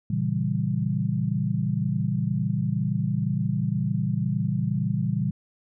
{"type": "chord", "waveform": "sine", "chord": "A# diminished seventh", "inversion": "none", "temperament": "equal", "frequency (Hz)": [116.54, 138.59, 164.81, 196], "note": ["A#2", "C#3", "E3", "G3"], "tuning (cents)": [0, 0, 0, 0], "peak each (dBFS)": -28, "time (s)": [0.1, 5.31], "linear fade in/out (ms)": 5, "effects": []}